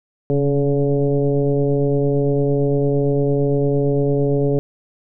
sine tone with frequency modulation, 281.6 Hz, C#4, 27 cents sharp, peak -14 dBFS, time 0.3-4.59 s, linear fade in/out 0 ms, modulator 143 Hz, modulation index 1.7, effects none

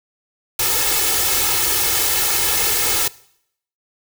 white noise with comb filter, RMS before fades -18 dBFS, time 0.59-3.08 s, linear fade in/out 5 ms, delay 2.3 ms, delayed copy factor +0.9, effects noise-tail reverb RT60 0.7 s tail -21 dB re dry

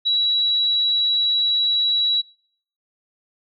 sine tone, 3904 Hz, B7, 21 cents flat, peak -16 dBFS, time 0.05-2.22 s, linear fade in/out 20 ms, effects noise-tail reverb RT60 0.6 s tail -26 dB re dry

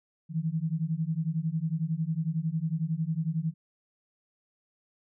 sine beating tone pair, 155.56 / 166.56 Hz, D#3 / E3, 0 / +18 cents, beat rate 11 Hz, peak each -30 dBFS, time 0.29-3.54 s, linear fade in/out 50 ms, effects none

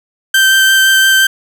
30% pulse tone with vibrato, 1558 Hz, G6, 11 cents flat, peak -4 dBFS, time 0.34-1.27 s, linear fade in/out 5 ms, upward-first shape sine, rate 5.8 Hz, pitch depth 9 cents each way, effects none

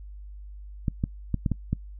clicks, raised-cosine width 5 ms, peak -12 dBFS, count 6, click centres 0.882 / 1.039 / 1.343 / 1.462 / 1.517 / 1.73 s, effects noise-tail reverb RT60 0.1 s tail -24 dB re dry + added 50 Hz sine -39 dBFS peak until 1.99 s

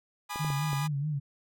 sawtooth chord, G# minor, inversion none, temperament equal with one note detuned, 830.6 / 987.8 / 1214 Hz, G#5 / B5 / D#6, 0 / 0 / -43 cents, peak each -35 dBFS, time 0.29-0.88 s, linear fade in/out 20 ms
clicks, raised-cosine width 2 ms, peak -27 dBFS, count 4, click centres 0.359 / 0.447 / 0.503 / 0.731 s
sine tone with vibrato, 146.2 Hz, D3, 7 cents flat, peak -28 dBFS, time 0.39-1.2 s, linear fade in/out 20 ms, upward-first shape sine, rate 4.7 Hz, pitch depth 94 cents each way
effects none

